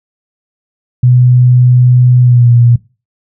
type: tone with pitch glide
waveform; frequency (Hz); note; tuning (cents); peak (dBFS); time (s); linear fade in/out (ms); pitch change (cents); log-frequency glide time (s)
sine; 124.6 to 119.59; B2 to A#2; +16 to +45; -3; 1.03-2.76; 5; -71; 2.21-2.5
effects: noise-tail reverb RT60 0.3 s tail -20 dB re dry